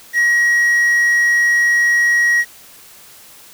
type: tone with quantisation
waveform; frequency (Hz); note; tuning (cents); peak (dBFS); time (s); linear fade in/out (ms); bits
triangle; 1900; A#6; +33; -9; 0.13-2.45; 50; 6
effects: white hiss -42 dBFS RMS until 3.53 s